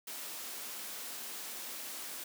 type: high-pass noise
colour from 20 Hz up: white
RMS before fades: -43 dBFS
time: 0.07-2.24 s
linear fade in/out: 5 ms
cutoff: 200 Hz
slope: 24 dB/octave
effects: none